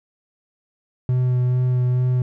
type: tone with vibrato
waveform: triangle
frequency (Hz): 125.6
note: B2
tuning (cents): +30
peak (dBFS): -14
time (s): 1.09-2.22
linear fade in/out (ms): 2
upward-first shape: sine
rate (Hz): 2.3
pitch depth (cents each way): 13
effects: none